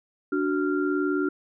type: tone cluster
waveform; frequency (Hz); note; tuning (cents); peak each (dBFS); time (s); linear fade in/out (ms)
sine; 292.3 / 371.3 / 1388; D4 / F#4 / F6; -8 / +6 / -11; -25 / -26 / -31; 0.32-1.29; 5
effects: none